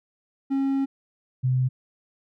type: tone pair in turn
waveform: triangle / sine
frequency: 272.1 / 128.41 Hz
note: C#4 / C3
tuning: -32 / -32 cents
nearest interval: octave + minor second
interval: 1300 cents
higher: first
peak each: -19 dBFS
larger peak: neither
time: 0.5-0.86 / 1.43-1.69 s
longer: first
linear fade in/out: 20 ms
effects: none